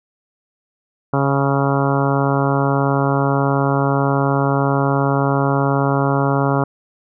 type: harmonic tone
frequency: 138.59 Hz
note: C#3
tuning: in tune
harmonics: 1 / 2 / 3 / 4 / 5 / 6 / 7 / 8 / 9 / 10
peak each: -18 / -21 / -23 / -24 / -25 / -26 / -26 / -27 / -28 / -28 dBFS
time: 1.13-6.64 s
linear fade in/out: 5 ms
effects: none